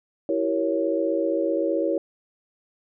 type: chord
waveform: sine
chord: E diminished seventh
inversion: none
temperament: equal with one note detuned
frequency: 329.6 / 385 / 466.2 / 554.4 Hz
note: E4 / G4 / Bb4 / Db5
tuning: 0 / -31 / 0 / 0 cents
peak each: -25 / -29 / -28 / -25 dBFS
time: 0.29-1.98 s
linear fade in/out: 2 ms
effects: none